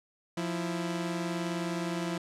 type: tone pair together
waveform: sawtooth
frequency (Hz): 174.6 / 329.6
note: F3 / E4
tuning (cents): 0 / 0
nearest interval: major seventh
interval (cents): 1100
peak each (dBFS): -29 / -31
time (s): 0.37-2.18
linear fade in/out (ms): 5
effects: low-pass 9000 Hz 12 dB/octave